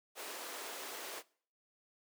pink high-pass noise, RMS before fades -45 dBFS, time 0.15-1.23 s, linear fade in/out 50 ms, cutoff 370 Hz, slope 24 dB/octave, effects noise-tail reverb RT60 0.5 s tail -22 dB re dry

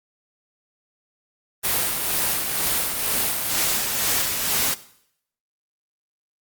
white noise with tremolo, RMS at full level -21 dBFS, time 1.63-4.75 s, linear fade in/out 20 ms, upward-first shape sine, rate 2.1 Hz, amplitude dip 40%, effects noise-tail reverb RT60 0.7 s tail -17 dB re dry + Opus 32 kbps

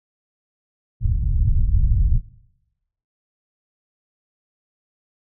pink low-pass noise, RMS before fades -17 dBFS, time 1-2.21 s, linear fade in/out 50 ms, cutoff 110 Hz, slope 24 dB/octave, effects noise-tail reverb RT60 0.9 s tail -19 dB re dry

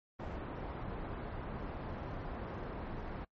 pink low-pass noise, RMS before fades -42 dBFS, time 0.19-3.25 s, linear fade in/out 10 ms, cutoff 1200 Hz, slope 12 dB/octave, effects noise-tail reverb RT60 0.1 s tail -24 dB re dry + MP3 32 kbps

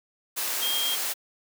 sine tone in noise, 3220 Hz, G7, 46 cents sharp, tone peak -26 dBFS, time 0.61-0.96 s, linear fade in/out 20 ms, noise white, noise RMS -29 dBFS, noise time 0.36-1.14 s, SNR 0 dB, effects high-pass 400 Hz 12 dB/octave

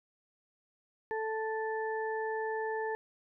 harmonic tone, 440 Hz, A4, in tune, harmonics 1 / 2 / 4, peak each -34 / -37 / -40 dBFS, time 1.11-2.95 s, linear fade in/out 0 ms, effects none

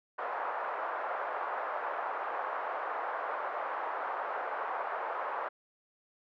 white band-pass noise, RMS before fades -36 dBFS, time 0.18-5.49 s, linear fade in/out 10 ms, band 540 to 1300 Hz, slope 24 dB/octave, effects none

